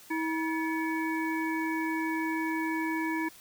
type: harmonic tone with a mistuned harmonic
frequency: 321 Hz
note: E4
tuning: 46 cents flat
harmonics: 1 / 3 / 5 / 7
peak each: -30 / -35 / -37 / -38 dBFS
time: 0.1-3.29 s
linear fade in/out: 10 ms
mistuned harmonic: 5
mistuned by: +120 cents
effects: white hiss -53 dBFS RMS until 3.4 s